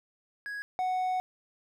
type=tone pair in turn; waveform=triangle; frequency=1661.2 / 740 Hz; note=G#6 / F#5; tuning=0 / 0 cents; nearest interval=octave + major second; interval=1400 cents; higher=first; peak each=-33 / -25 dBFS; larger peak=second; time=0.46-0.62 / 0.79-1.2 s; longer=second; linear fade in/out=0 ms; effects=none